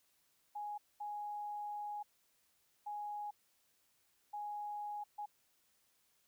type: tone bursts at uneven times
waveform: sine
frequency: 830.6 Hz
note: G#5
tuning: in tune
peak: -40 dBFS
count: 5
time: 0.55-0.78 / 1-2.03 / 2.86-3.31 / 4.33-5.04 / 5.18-5.26 s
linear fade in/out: 10 ms
effects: white hiss -75 dBFS RMS until 6.27 s